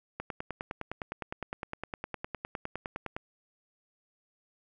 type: click train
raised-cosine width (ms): 0.5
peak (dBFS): -20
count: 30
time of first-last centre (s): 0.2-3.165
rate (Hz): 9.78
effects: none